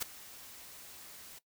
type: noise with ADSR envelope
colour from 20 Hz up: white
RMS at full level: -32 dBFS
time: 0-1.39 s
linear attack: 23 ms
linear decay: 7 ms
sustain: -19 dB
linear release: 10 ms
effects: noise-tail reverb RT60 0.1 s tail -17 dB re dry